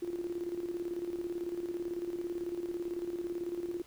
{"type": "tone with tremolo", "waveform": "sine", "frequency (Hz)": 347.6, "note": "F4", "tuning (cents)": -8, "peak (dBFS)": -32, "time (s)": [0.02, 3.82], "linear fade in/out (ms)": 5, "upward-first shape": "square", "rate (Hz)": 18, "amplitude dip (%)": 60, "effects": ["pink hiss -59 dBFS RMS until 3.86 s"]}